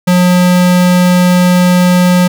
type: tone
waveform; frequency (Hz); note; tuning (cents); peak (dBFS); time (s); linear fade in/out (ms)
square; 179.6; F3; +49; -6; 0.07-2.28; 10
effects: none